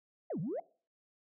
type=exponential two-way sweep; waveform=sine; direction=down then up; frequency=742 to 140.9 to 742 Hz; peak=-33 dBFS; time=0.3-0.6 s; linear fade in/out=5 ms; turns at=0.4 s; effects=noise-tail reverb RT60 0.4 s tail -22 dB re dry + tanh soft clip ceiling -30 dBFS